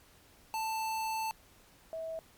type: tone pair in turn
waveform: square / sine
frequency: 884 / 648.3 Hz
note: A5 / E5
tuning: +8 / -29 cents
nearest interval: perfect fourth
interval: 537 cents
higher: first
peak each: -33 / -36 dBFS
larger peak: first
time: 0.54-1.31 / 1.93-2.19 s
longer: first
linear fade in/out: 0 ms
effects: pink hiss -61 dBFS RMS until 2.37 s + MP3 96 kbps